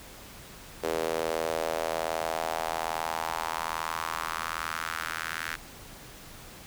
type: tone with high-pass filter sweep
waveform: sawtooth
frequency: 81.2 Hz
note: E2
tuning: 26 cents flat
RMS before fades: -32 dBFS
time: 0.83-5.56 s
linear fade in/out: 10 ms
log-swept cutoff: 450 to 1600 Hz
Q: 2.9
effects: pink hiss -47 dBFS RMS until 6.66 s